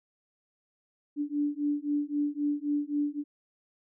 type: beating tone pair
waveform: sine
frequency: 290 / 293.8 Hz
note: D4 / D4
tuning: -22 / +1 cents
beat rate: 3.8 Hz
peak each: -30 dBFS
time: 1.16-3.24 s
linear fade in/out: 50 ms
effects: none